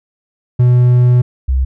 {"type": "tone pair in turn", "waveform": ["triangle", "sine"], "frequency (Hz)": [123.47, 65.23], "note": ["B2", "C2"], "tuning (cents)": [0, -5], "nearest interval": "major seventh", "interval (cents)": 1105, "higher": "first", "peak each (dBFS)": [-4, -10], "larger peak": "first", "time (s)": [[0.59, 1.22], [1.48, 1.65]], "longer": "first", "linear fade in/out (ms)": 10, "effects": []}